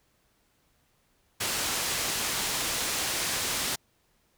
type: low-pass noise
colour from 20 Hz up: white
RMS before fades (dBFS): -30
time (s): 1.4-3.76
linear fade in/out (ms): 10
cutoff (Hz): 8600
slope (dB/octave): 12
effects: pink hiss -69 dBFS RMS until 4.37 s